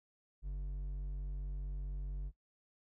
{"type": "tone with hard clipping", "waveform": "triangle", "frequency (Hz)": 47.74, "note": "G1", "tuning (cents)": -45, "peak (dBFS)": -39, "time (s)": [0.42, 2.32], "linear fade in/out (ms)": 50, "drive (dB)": 9, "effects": ["noise-tail reverb RT60 0.1 s tail -20 dB re dry"]}